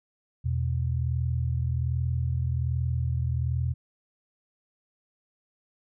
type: tone pair together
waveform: sine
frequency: 82.8 / 124.06 Hz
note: E2 / B2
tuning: +8 / +8 cents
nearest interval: perfect fifth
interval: 700 cents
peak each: -27 dBFS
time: 0.44-3.74 s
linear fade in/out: 20 ms
effects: none